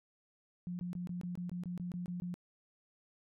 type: tone bursts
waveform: sine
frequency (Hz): 177.1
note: F3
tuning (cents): +24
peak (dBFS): -37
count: 12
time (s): 0.67-2.341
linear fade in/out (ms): 0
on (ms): 120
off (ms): 21
effects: none